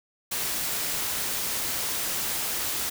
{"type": "noise", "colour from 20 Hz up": "white", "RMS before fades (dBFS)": -29, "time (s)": [0.31, 2.9], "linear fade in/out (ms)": 10, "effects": []}